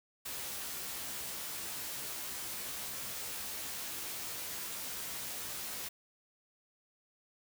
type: noise with comb filter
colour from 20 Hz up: white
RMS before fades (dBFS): -41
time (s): 0.25-5.89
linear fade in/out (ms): 10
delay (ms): 15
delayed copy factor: +0.6
effects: none